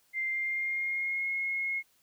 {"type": "tone with pitch glide", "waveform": "sine", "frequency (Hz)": [2093, 2162], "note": ["C7", "C#7"], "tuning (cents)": [0, -44], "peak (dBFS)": -29, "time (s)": [0.13, 1.83], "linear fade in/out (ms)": 50, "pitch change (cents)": 56, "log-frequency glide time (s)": [0.27, 1.29], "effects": ["white hiss -68 dBFS RMS until 2.02 s"]}